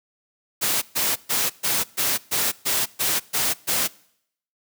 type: noise bursts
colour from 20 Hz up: white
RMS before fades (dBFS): -22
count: 10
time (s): 0.61-3.88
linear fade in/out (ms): 20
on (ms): 210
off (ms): 130
effects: noise-tail reverb RT60 0.7 s tail -23 dB re dry + high-pass 100 Hz 12 dB/octave